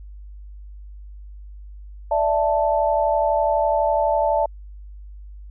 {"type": "chord", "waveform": "sine", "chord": "D suspended second", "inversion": "none", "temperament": "equal", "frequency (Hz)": [587.3, 659.3, 880], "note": ["D5", "E5", "A5"], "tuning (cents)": [0, 0, 0], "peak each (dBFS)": -21, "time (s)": [2.11, 4.46], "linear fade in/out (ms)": 5, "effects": ["added 50 Hz sine -36 dBFS peak until 5.5 s"]}